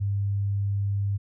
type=tone; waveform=sine; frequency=100 Hz; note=G2; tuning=35 cents sharp; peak=-23 dBFS; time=0-1.18 s; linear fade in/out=20 ms; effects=none